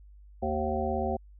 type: harmonic tone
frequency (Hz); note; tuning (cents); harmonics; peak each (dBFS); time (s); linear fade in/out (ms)
76.5; D#2; -29; 1 / 3 / 5 / 7 / 9 / 10; -34 / -34 / -34 / -34 / -34 / -34; 0.42-1.17; 10
effects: added 50 Hz sine -49 dBFS peak until 1.39 s